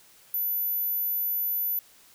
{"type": "tone", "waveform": "sine", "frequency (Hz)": 14000, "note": "A9", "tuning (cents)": -10, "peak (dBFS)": -24, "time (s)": [0.34, 1.79], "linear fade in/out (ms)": 0, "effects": ["tanh soft clip ceiling -21 dBFS", "white hiss -56 dBFS RMS until 2.14 s"]}